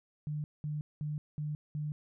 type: tone bursts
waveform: sine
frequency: 150 Hz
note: D3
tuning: 37 cents sharp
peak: -33 dBFS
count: 5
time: 0.27-1.92 s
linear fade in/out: 0 ms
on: 170 ms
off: 200 ms
effects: none